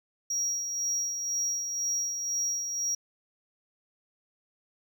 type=tone with tremolo; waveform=triangle; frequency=5670 Hz; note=F8; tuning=25 cents sharp; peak=-25 dBFS; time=0.3-2.95 s; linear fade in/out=5 ms; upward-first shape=sine; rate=2 Hz; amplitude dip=45%; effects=none